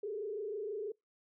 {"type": "tone with frequency modulation", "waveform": "sine", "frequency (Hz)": 420.6, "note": "G#4", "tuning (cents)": 22, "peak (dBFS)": -36, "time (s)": [0.03, 0.92], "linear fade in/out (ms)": 5, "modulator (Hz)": 26.2, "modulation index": 1.1, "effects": ["noise-tail reverb RT60 0.2 s tail -25 dB re dry"]}